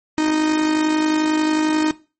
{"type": "tone with amplitude modulation", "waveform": "45% pulse", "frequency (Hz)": 310.1, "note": "D#4", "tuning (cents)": -6, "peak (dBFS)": -14, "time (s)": [0.18, 1.91], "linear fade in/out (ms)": 0, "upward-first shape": "sine", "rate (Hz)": 51.2, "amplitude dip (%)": 45, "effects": ["noise-tail reverb RT60 0.3 s tail -18 dB re dry", "MP3 32 kbps"]}